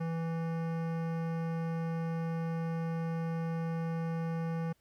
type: tone with hard clipping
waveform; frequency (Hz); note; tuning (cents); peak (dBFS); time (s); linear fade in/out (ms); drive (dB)
sine; 164.81; E3; 0; -34; 0-4.73; 10; 17
effects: pink hiss -73 dBFS RMS until 4.8 s